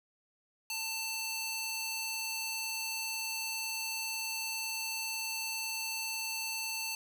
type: tone with high-pass filter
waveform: square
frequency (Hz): 891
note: A5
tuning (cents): +22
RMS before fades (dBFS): -37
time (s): 0.7-6.95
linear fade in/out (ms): 2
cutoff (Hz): 2800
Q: 0.79
effects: 9-bit